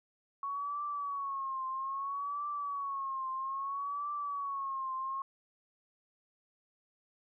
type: tone with vibrato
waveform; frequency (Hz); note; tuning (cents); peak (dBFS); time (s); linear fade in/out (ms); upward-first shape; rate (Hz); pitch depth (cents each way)
sine; 1108.7; C#6; 0; -34; 0.43-5.22; 2; triangle; 0.61; 100
effects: none